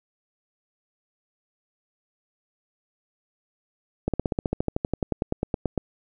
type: slowing click train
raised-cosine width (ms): 2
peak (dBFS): -10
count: 21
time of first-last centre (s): 4.08-5.777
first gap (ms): 57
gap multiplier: 1.04
effects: none